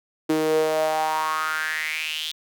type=tone with high-pass filter sweep; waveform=sawtooth; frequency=156.4 Hz; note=D#3; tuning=9 cents sharp; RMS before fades=-24 dBFS; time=0.29-2.32 s; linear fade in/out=10 ms; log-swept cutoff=340 to 3500 Hz; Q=6; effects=none